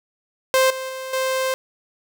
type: tone with level steps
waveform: sawtooth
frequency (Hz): 523.3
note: C5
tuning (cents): 0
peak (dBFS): -10 / -23 / -25 / -16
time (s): 0.54-1.54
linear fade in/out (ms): 0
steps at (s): 0.7 / 0.89 / 1.13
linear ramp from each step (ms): 5
effects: none

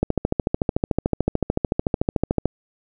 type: click train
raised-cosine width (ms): 2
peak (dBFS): -5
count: 34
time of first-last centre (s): 0.03-2.456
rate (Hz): 13.6
effects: none

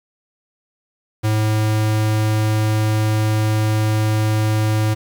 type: tone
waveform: square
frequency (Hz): 108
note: A2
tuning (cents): -32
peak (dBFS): -16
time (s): 1.23-4.95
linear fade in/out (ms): 20
effects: 7-bit

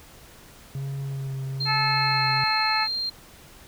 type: tone with vibrato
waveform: triangle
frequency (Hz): 135.9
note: C#3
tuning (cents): -34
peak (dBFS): -26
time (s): 0.75-2.44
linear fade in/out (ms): 2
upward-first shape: sine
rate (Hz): 1.1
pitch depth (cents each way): 24
type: tone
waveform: sine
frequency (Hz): 4186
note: C8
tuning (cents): 0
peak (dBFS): -25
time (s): 1.6-3.1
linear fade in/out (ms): 10
type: harmonic tone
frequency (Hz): 434.8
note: A4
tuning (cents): -21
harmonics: 2 / 3 / 4 / 5 / 6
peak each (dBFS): -26 / -28 / -29 / -30 / -31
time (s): 1.65-2.88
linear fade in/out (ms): 50
effects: pink hiss -49 dBFS RMS until 3.67 s

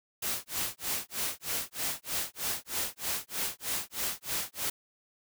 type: noise with tremolo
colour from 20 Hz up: white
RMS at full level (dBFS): -31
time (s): 0.22-4.7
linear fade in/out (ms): 5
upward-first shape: sine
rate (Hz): 3.2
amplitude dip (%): 100
effects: none

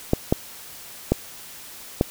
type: clicks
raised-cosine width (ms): 2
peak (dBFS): -3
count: 4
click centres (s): 0.134 / 0.325 / 1.12 / 2.011
effects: white hiss -41 dBFS RMS until 2.1 s

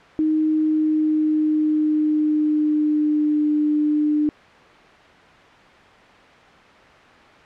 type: tone with pitch glide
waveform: sine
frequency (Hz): 311.1 to 300.2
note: D#4 to D4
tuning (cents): 0 to +38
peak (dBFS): -16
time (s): 0.19-4.29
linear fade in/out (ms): 0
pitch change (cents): -62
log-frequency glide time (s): 0.48-3.44
effects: white hiss -46 dBFS RMS until 7.45 s + low-pass 2000 Hz 12 dB/octave

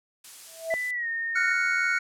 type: noise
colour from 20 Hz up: blue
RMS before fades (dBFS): -41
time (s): 0.24-0.91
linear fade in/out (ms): 5
type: tone with exponential growth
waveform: sine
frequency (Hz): 654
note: E5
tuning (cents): -14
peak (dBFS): -21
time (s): 0.47-0.74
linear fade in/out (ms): 0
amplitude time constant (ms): 57
type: tone with pitch glide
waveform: sine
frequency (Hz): 1991 to 1836.3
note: B6 to A#6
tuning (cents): +14 to -27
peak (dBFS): -27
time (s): 0.7-1.53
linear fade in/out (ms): 10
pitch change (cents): -141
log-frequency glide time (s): 0.92-1.08
type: chord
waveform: triangle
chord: Gb major seventh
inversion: third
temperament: equal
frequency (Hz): 1396.9 / 1480 / 1864.7 / 2217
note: F6 / Gb6 / Bb6 / Db7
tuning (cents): 0 / 0 / 0 / 0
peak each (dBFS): -27 / -25 / -31 / -25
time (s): 1.35-1.99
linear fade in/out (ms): 10
effects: low-pass 10000 Hz 12 dB/octave

